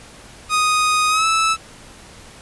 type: tone with pitch glide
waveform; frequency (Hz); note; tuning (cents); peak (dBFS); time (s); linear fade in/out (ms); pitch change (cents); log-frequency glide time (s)
sawtooth; 1244 to 1311.1; D#6 to E6; -1 to -10; -11; 0.49-1.57; 50; +91; 1.09-1.26
effects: pink hiss -42 dBFS RMS until 2.41 s + resampled to 24000 Hz